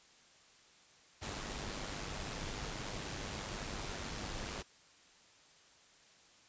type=noise with amplitude modulation; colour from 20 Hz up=pink; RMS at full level=-40 dBFS; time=1.21-4.63 s; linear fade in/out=20 ms; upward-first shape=sine; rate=101 Hz; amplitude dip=45%; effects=white hiss -63 dBFS RMS until 6.48 s + resampled to 16000 Hz